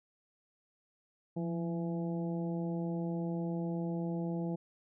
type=harmonic tone with a mistuned harmonic; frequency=167.7 Hz; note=E3; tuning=30 cents sharp; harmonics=1 / 2 / 3 / 4 / 5; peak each=-34 / -39 / -44 / -47 / -50 dBFS; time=1.36-4.56 s; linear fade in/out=10 ms; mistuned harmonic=1; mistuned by=+42 cents; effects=none